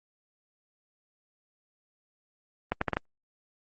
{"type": "accelerating click train", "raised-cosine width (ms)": 0.5, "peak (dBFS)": -11, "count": 5, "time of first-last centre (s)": [2.72, 2.969], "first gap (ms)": 94, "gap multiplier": 0.73, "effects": ["Opus 24 kbps"]}